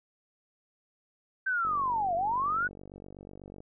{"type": "linear two-way sweep", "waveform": "sine", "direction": "down then up", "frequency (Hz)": [1568, 659.3, 1498], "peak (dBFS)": -26, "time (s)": [1.46, 2.68], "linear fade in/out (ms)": 10, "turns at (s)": 2.15}
{"type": "click train", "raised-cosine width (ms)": 2, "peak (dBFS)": -33, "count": 95, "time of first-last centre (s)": [1.65, 3.604], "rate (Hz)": 48.1}
{"effects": []}